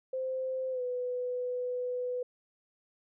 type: tone with pitch glide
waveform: sine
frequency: 520 to 496.8 Hz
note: C5 to B4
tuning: -11 to +10 cents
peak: -31 dBFS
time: 0.13-2.23 s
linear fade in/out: 5 ms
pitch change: -79 cents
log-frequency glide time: 0.71-0.82 s
effects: none